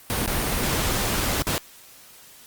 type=noise with dropouts; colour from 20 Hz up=pink; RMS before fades=-24 dBFS; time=0.1-1.58 s; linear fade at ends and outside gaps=0 ms; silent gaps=0.261-0.277 / 1.202-1.206 / 1.421-1.469 s; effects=white hiss -48 dBFS RMS until 2.46 s + Opus 32 kbps